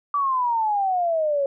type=exponential sweep; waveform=sine; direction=down; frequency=1166 to 546 Hz; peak=-19 dBFS; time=0.14-1.46 s; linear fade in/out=2 ms; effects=none